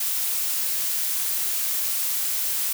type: noise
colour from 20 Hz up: blue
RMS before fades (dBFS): -25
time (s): 0-2.73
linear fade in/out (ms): 5
effects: none